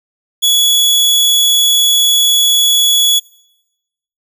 sawtooth tone, 3386 Hz, G#7, 33 cents sharp, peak -5 dBFS, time 0.42-3.2 s, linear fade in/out 20 ms, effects noise-tail reverb RT60 1.0 s tail -26 dB re dry

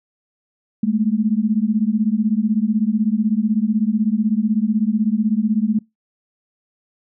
sine beating tone pair, 207.7 / 223.7 Hz, G#3 / A3, 0 / +29 cents, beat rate 16 Hz, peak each -18 dBFS, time 0.83-5.79 s, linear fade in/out 5 ms, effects noise-tail reverb RT60 0.2 s tail -25 dB re dry

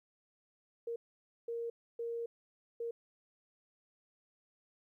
sine tone bursts at uneven times, 466.2 Hz, A#4, in tune, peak -36 dBFS, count 4, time 0.87-0.96 / 1.48-1.7 / 1.99-2.26 / 2.8-2.91 s, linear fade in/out 5 ms, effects 13-bit

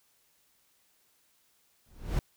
brown noise with exponential growth, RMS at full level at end -24 dBFS, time 1.86-2.19 s, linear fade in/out 1 ms, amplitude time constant 70 ms, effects white hiss -69 dBFS RMS until 2.36 s

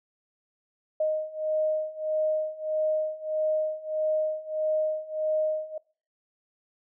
sine beating tone pair, 620 / 621.6 Hz, D#5 / D#5, -6 / -2 cents, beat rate 1.6 Hz, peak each -29 / -27 dBFS, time 1-5.78 s, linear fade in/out 5 ms, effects noise-tail reverb RT60 0.4 s tail -24 dB re dry

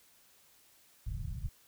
pink low-pass noise, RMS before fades -38 dBFS, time 1.06-1.49 s, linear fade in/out 5 ms, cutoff 160 Hz, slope 48 dB/octave, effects white hiss -64 dBFS RMS until 1.67 s

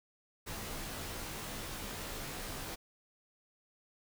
pink noise with comb filter, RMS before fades -42 dBFS, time 0.46-2.76 s, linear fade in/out 20 ms, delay 17 ms, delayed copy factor -0.9, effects none

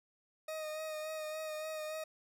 40% pulse tone with vibrato, 622.3 Hz, D#5, in tune, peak -38 dBFS, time 0.48-2.04 s, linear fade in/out 5 ms, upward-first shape sine, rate 3.5 Hz, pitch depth 24 cents each way, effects none

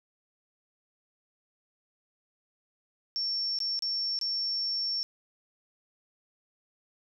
sine tone with dropouts, 5450 Hz, F8, 43 cents flat, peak -28 dBFS, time 3.16-5.03 s, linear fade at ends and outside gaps 0 ms, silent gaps 3.588-3.603 / 3.791-3.823 / 4.189-4.213 s, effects none

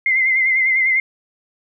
sine tone with vibrato, 2082 Hz, C7, 9 cents flat, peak -13 dBFS, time 0.06-1 s, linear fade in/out 2 ms, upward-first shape sine, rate 10 Hz, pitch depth 49 cents each way, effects none

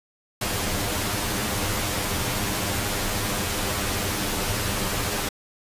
pink noise with comb filter, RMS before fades -26 dBFS, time 0.41-5.29 s, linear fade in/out 5 ms, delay 9.9 ms, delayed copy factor +0.65, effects resampled to 32000 Hz

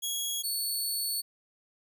15% pulse tone pair in turn, 3322 / 4434 Hz, G#7 / C#8, 0 / 0 cents, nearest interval perfect fourth, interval 500 cents, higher second, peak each -23 dBFS, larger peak neither, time 0.02-0.43 / 0.43-1.22 s, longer second, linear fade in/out 20 ms, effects none

